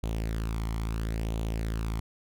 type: tone with flanger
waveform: sawtooth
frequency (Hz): 55.3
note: A1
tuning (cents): +9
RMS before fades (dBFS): -31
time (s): 0.03-2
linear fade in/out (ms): 5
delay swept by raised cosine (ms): 0.29 to 0.95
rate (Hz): 0.74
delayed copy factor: +0.55
effects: none

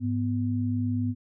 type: tone pair together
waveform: sine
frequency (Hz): 103.83 / 247.8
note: G#2 / B3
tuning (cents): 0 / +6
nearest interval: octave + minor third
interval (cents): 1506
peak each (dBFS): -27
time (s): 0-1.15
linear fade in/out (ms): 50
effects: none

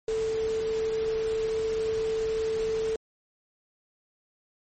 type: tone in noise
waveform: sine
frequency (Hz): 442.7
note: A4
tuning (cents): +11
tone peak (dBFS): -25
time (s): 0.08-2.96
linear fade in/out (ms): 2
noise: pink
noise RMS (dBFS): -41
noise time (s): 0.08-2.96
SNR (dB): +13
effects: MP3 32 kbps

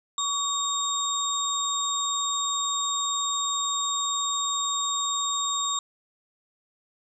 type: tone cluster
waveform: sine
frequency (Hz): 1135 / 3708 / 7410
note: C#6 / A#7 / A#8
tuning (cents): +41 / -10 / -11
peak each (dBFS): -29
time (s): 0.18-5.79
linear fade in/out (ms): 2
effects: none

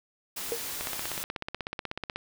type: noise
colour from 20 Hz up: white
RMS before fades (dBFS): -36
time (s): 0.36-1.24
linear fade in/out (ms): 10
type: tone with exponential decay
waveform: sine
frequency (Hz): 466.2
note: A#4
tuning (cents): 0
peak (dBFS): -24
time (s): 0.52-0.62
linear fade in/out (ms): 0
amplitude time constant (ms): 21
type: click train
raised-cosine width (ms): 0.3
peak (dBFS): -17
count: 23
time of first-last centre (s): 0.81-2.16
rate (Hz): 16.3
effects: none

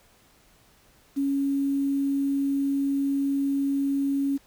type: tone with quantisation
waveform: sine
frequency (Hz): 277.2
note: C#4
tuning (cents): 0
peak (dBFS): -22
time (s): 1.16-4.38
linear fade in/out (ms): 20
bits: 8
effects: pink hiss -59 dBFS RMS until 4.46 s

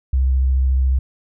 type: tone with vibrato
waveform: sine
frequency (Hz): 65.41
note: C2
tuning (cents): 0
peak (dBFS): -13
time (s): 0.13-0.99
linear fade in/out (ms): 5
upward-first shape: triangle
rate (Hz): 14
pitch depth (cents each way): 29
effects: none

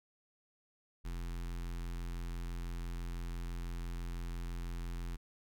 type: tone with notch filter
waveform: square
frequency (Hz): 43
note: F1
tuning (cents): -26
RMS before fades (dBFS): -40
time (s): 1.04-5.17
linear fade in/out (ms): 20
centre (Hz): 580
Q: 1.3
effects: none

